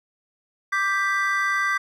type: chord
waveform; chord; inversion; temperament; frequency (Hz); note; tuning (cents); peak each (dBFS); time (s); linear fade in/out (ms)
triangle; G major; second; equal with one note detuned; 1174.7 / 1573.4 / 1975.5; D6 / G6 / B6; 0 / +6 / 0; -23; 0.72-1.78; 10
effects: none